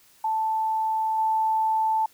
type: tone with level steps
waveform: sine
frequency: 880 Hz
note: A5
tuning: in tune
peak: -22 / -20 dBFS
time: 0.24-2.06 s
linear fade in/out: 5 ms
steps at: 1.18 s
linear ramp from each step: 5 ms
effects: white hiss -57 dBFS RMS until 2.13 s